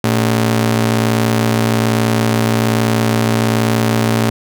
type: ring-modulated tone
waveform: sawtooth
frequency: 168.8 Hz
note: E3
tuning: 41 cents sharp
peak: -5 dBFS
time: 0.04-4.3 s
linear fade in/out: 2 ms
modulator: 53.8 Hz
effects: none